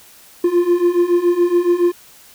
triangle beating tone pair, 345.3 / 352.4 Hz, F4 / F4, -20 / +16 cents, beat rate 7.1 Hz, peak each -15 / -12 dBFS, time 0.44-1.92 s, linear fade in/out 5 ms, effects white hiss -45 dBFS RMS until 2.34 s

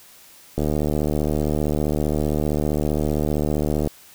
click train, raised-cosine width 2 ms, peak -9 dBFS, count 249, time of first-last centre 0.58-3.873 s, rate 75.3 Hz, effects white hiss -48 dBFS RMS until 4.14 s

